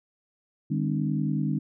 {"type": "harmonic tone with a mistuned harmonic", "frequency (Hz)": 50.4, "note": "G1", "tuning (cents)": 49, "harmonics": [3, 4, 5, 6], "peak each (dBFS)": [-27, -29, -31, -33], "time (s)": [0.7, 1.59], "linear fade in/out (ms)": 10, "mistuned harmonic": 5, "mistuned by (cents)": 65, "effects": []}